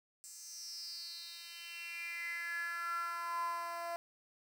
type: tone with high-pass filter sweep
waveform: 10% pulse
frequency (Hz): 340.8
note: F4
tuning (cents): -42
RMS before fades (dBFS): -42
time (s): 0.24-3.96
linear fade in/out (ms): 0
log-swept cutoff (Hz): 7200 to 730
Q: 7.2
effects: none